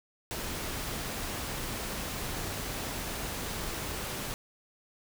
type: noise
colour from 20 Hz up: pink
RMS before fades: -36 dBFS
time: 0.31-4.34 s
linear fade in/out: 0 ms
effects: none